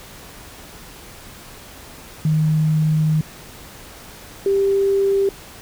sine tone pair in turn, 155.56 / 393.7 Hz, D#3 / G4, 0 / +8 cents, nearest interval octave + major third, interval 1608 cents, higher second, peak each -14 dBFS, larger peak neither, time 2.25-3.21 / 4.46-5.29 s, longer first, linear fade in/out 2 ms, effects pink hiss -40 dBFS RMS until 5.61 s

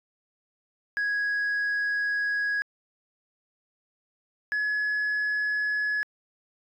sine tone pair in turn, 1661.2 / 1695.1 Hz, G#6 / G#6, 0 / +35 cents, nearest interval unison, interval 35 cents, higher second, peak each -22 dBFS, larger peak neither, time 0.97-2.62 / 4.52-6.03 s, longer first, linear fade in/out 0 ms, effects tanh soft clip ceiling -23 dBFS

